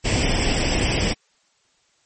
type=noise with comb filter; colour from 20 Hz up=pink; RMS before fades=-20 dBFS; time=0.04-1.14 s; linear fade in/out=20 ms; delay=0.38 ms; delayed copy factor=+0.6; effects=white hiss -63 dBFS RMS until 2.05 s + MP3 32 kbps